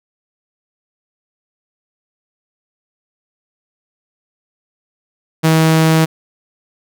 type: tone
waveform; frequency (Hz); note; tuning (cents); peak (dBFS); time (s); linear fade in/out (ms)
sawtooth; 160.2; E3; -49; -5; 5.43-6.06; 20
effects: none